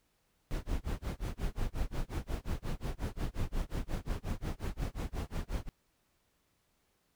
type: noise with tremolo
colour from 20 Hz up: brown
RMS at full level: -32 dBFS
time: 0.51-5.69 s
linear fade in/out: 0 ms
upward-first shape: sine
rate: 5.6 Hz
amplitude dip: 100%
effects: pink hiss -75 dBFS RMS until 7.15 s